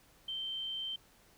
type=tone; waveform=sine; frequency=3118 Hz; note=G7; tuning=10 cents flat; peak=-36 dBFS; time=0.28-0.96 s; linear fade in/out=5 ms; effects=pink hiss -64 dBFS RMS until 1.37 s